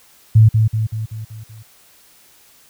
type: tone with echo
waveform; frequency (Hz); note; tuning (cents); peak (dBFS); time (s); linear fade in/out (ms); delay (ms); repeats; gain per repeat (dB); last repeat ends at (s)
sine; 110; A2; 0; -5; 0.35-0.49; 10; 190; 6; -5; 1.63
effects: white hiss -50 dBFS RMS until 2.69 s